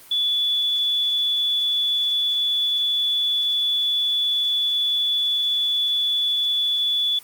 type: tone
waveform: sine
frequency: 3442 Hz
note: A7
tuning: 39 cents flat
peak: -18 dBFS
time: 0.11-7.19 s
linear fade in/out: 5 ms
effects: white hiss -46 dBFS RMS until 7.23 s + Opus 32 kbps